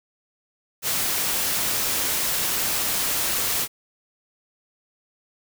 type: noise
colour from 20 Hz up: white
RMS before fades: -24 dBFS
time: 0.82-3.68 s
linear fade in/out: 50 ms
effects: none